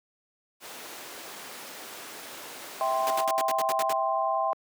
pink noise, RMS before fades -40 dBFS, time 0.6-3.26 s, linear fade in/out 50 ms
sine chord, C major, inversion first, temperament just, 654.1 / 784.9 / 1046.5 Hz, E5 / G5 / C6, -14 / +2 / 0 cents, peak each -28 dBFS, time 2.81-4.53 s, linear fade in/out 0 ms
pink noise bursts, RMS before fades -31 dBFS, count 9, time 3.07-3.927 s, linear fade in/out 0 ms, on 33 ms, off 70 ms
effects high-pass 400 Hz 12 dB/octave

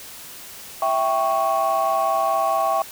sine chord, C# diminished, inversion first, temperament equal, 659.3 / 784 / 1108.7 Hz, E5 / G5 / C#6, 0 / 0 / 0 cents, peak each -21 dBFS, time 0.82-2.82 s, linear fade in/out 2 ms, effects tanh soft clip ceiling -12 dBFS + white hiss -39 dBFS RMS until 2.91 s

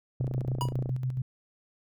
sine tone with tremolo, 128.1 Hz, C3, 36 cents flat, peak -26 dBFS, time 0.2-1.22 s, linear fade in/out 5 ms, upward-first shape square, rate 7.2 Hz, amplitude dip 50%
click train, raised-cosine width 2 ms, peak -23 dBFS, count 21, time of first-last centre 0.21-0.893 s, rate 29.3 Hz
square tone with exponential decay, 971 Hz, B5, 30 cents flat, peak -26 dBFS, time 0.61-0.73 s, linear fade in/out 0 ms, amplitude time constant 26 ms
effects none

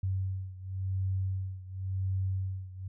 sine beating tone pair, 94.6 / 95.53 Hz, F#2 / G2, +39 / -44 cents, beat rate 0.93 Hz, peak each -32 / -35 dBFS, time 0.03-2.88 s, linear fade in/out 5 ms, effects none

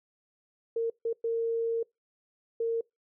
sine tone bursts at uneven times, 458.9 Hz, A#4, 27 cents flat, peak -26 dBFS, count 4, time 0.76-0.9 / 1.05-1.13 / 1.24-1.83 / 2.6-2.81 s, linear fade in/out 5 ms, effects noise-tail reverb RT60 0.2 s tail -25 dB re dry

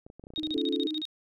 clicks, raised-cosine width 2 ms, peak -33 dBFS, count 12, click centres 0.065 / 0.101 / 0.196 / 0.239 / 0.269 / 0.304 / 0.337 / 0.378 / 0.431 / 0.474 / 0.509 / 0.566 s
sine tone bursts, 3733 Hz, A#7, 2 cents sharp, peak -31 dBFS, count 10, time 0.36-1.053 s, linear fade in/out 0 ms, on 36 ms, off 37 ms
sine tone with tremolo, 309.7 Hz, D#4, 8 cents flat, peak -29 dBFS, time 0.38-1.02 s, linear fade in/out 5 ms, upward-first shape sine, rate 17 Hz, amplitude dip 55%
sine chord, Db augmented, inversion none, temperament just, 277.2 / 346.5 / 433.1 Hz, Db4 / F4 / A4, 0 / -14 / -27 cents, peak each -31 / -33 / -33 dBFS, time 0.54-0.87 s, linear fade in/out 5 ms
effects none

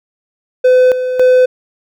triangle tone with tremolo, 507 Hz, B4, 45 cents sharp, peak -3 dBFS, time 0.64-1.46 s, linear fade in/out 10 ms, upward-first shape square, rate 1.8 Hz, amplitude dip 65%, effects none

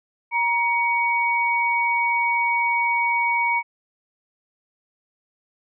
sine tone pair together, 944.3 / 2246 Hz, A#5 / C#7, +22 / +22 cents, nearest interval octave + minor third, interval 1500 cents, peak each -21 dBFS, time 0.31-3.63 s, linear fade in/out 50 ms, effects none

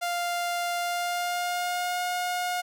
sawtooth tone with pitch glide, 698.5 to 717.3 Hz, F5 to F5, 0 to +46 cents, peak -23 dBFS, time 0.01-2.62 s, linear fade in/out 20 ms, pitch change +46 cents, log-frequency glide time 0.78-2.02 s, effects none

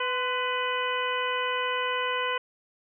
harmonic tone with a mistuned harmonic, 498.2 Hz, B4, 15 cents sharp, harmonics 1 / 2 / 3 / 4 / 5 / 6, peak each -32 / -30 / -33 / -35 / -36 / -34 dBFS, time 0-2.38 s, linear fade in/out 5 ms, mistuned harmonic 2, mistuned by +51 cents, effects none

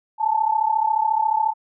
sine tone pair together, 860 / 894.2 Hz, A5 / A5, -40 / +28 cents, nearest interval minor second, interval 68 cents, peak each -20 dBFS, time 0.18-1.54 s, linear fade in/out 50 ms, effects none

